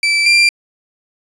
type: tone pair in turn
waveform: 30% pulse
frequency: 2325 / 2375 Hz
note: D7 / D7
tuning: -18 / +19 cents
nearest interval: unison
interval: 37 cents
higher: second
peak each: -9 / -5 dBFS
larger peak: second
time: 0.03-0.26 / 0.26-0.49 s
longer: neither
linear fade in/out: 2 ms
effects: resampled to 22050 Hz + 7-bit